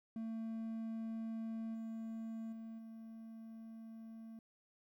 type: tone with level steps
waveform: triangle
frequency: 224.5 Hz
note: A3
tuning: 35 cents sharp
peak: -38 / -40 / -44 / -47 dBFS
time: 0.16-4.39 s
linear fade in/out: 2 ms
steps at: 1.74 / 2.52 / 2.78 s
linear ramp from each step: 10 ms
effects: 13-bit